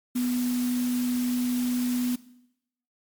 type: tone in noise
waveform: sine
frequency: 246.9 Hz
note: B3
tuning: in tune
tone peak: -23 dBFS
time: 0.15-2.16 s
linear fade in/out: 10 ms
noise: white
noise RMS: -38 dBFS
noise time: 0.15-2.16 s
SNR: +12 dB
effects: noise-tail reverb RT60 0.8 s tail -18 dB re dry + MP3 96 kbps